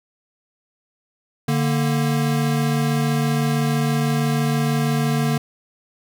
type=tone pair together; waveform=square; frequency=146.95 / 233.1 Hz; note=D3 / A#3; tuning=+1 / 0 cents; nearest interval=minor sixth; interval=799 cents; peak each=-20 / -23 dBFS; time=1.48-5.38 s; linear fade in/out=5 ms; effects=none